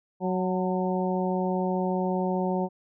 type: harmonic tone with a mistuned harmonic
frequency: 185 Hz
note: F#3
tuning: in tune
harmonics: 1 / 2 / 3 / 4 / 5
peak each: -27 / -30 / -32 / -33 / -34 dBFS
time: 0.2-2.69 s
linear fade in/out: 50 ms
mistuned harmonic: 5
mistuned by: -41 cents
effects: none